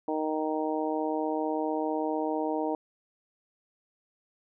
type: harmonic tone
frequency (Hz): 155.56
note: D#3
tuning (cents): 0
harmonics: 2 / 3 / 4 / 5 / 6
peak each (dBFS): -31 / -33 / -34 / -35 / -36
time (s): 0.08-2.75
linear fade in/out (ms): 2
effects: none